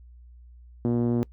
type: tone with low-pass filter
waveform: 5% pulse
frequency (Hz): 119.3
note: A#2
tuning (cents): +41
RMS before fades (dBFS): -24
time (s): 0.85-1.23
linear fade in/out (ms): 0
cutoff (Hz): 280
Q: 1.7
effects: noise-tail reverb RT60 0.1 s tail -23 dB re dry + added 60 Hz sine -46 dBFS peak until 1.32 s